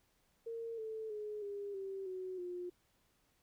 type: tone with pitch steps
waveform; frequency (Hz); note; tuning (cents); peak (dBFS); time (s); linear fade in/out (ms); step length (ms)
sine; 458.9 / 440 / 421.8 / 404.4 / 387.7 / 371.7 / 356.3; A#4 / A4 / G#4 / G#4 / G4 / F#4 / F4; -27 / 0 / +27 / -46 / -19 / +8 / +35; -40; 0.46-2.7; 10; 320
effects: pink hiss -75 dBFS RMS until 3.42 s